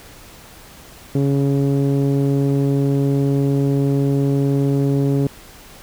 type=tone with low-pass filter; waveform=sawtooth; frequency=139.1 Hz; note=C#3; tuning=6 cents sharp; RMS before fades=-17 dBFS; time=1.15-5.27 s; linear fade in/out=2 ms; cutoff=380 Hz; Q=1.9; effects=pink hiss -42 dBFS RMS until 5.82 s